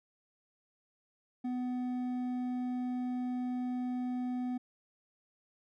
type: tone with hard clipping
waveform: triangle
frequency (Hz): 249.5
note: B3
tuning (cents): +18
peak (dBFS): -34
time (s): 1.44-4.58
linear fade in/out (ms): 10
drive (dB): 9
effects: none